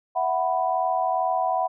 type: chord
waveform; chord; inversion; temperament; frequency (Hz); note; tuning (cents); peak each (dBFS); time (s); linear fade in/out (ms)
sine; E suspended second; none; just; 659.3 / 741.7 / 988.9; E5 / F#5 / B5; 0 / +4 / +2; -27 / -23 / -27; 0.15-1.68; 20
effects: none